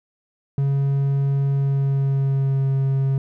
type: tone with pitch glide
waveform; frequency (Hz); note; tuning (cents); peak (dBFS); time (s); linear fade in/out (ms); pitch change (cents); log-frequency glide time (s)
triangle; 138.59 to 135.5; C#3 to C#3; 0 to -39; -15; 0.58-3.18; 2; -39; 1.51-2.69
effects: none